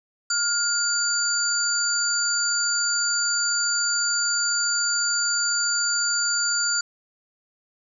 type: tone cluster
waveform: sine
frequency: 1413 / 4654 / 7080 Hz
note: F6 / D8 / A8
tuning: +20 / -17 / +10 cents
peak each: -25 dBFS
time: 0.3-6.81 s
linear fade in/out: 5 ms
effects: none